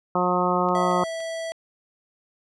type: harmonic tone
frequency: 179.8 Hz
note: F#3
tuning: 49 cents flat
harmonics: 1 / 2 / 3 / 4 / 5 / 6 / 7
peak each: -27 / -27 / -27 / -27 / -27 / -27 / -27 dBFS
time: 0.15-1.04 s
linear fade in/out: 2 ms
type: clicks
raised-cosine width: 0.2 ms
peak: -30 dBFS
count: 3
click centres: 0.688 / 0.913 / 1.204 s
type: tone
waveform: square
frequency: 656 Hz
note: E5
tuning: 9 cents flat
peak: -29 dBFS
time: 0.75-1.52 s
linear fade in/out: 0 ms
effects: resampled to 22050 Hz